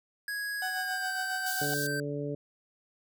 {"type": "tone with pitch glide", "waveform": "square", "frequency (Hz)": [1661.2, 1558.9], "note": ["G#6", "G6"], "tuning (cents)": [0, -10], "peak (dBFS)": -33, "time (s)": [0.28, 2], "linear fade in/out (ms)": 2, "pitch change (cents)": -110, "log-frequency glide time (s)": [0.68, 1.14]}
{"type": "tone with tremolo", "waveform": "35% pulse", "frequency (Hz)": 746, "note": "F#5", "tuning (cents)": 14, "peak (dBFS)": -31, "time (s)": [0.62, 1.74], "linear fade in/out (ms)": 2, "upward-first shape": "sine", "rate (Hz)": 7.3, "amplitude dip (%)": 60}
{"type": "high-pass noise", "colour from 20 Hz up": "white", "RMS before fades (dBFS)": -37, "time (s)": [1.46, 1.87], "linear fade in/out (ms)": 5, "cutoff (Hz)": 3600, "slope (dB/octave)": 48}
{"type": "harmonic tone", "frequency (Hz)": 144.6, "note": "D3", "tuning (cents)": -27, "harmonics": [1, 2, 3, 4], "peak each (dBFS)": [-36, -37, -36, -40], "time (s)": [1.61, 2.35], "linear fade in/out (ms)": 5}
{"effects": []}